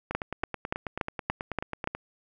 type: two click trains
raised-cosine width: 0.5 ms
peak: -17 / -12 dBFS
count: 18 / 7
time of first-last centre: 0.11-1.95 / 0.15-1.874 s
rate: 9.24 / 3.48 Hz
effects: none